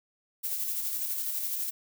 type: noise with tremolo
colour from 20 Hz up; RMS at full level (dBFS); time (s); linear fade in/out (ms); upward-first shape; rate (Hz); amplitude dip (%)
violet; -31; 0.43-1.71; 20; square; 12; 30
effects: none